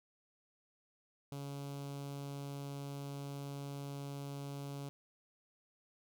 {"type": "tone with notch filter", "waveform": "sawtooth", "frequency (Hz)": 140.7, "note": "C#3", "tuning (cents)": 26, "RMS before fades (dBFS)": -44, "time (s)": [1.32, 4.89], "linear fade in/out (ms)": 0, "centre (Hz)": 1800, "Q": 1.2, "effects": []}